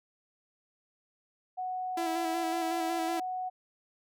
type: tone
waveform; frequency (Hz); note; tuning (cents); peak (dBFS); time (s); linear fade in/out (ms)
sine; 739; F#5; -2; -32; 1.57-3.5; 20
type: tone with vibrato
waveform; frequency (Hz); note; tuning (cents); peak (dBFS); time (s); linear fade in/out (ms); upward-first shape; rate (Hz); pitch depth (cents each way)
sawtooth; 331.8; E4; +11; -28; 1.97-3.2; 5; square; 5.4; 24
effects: none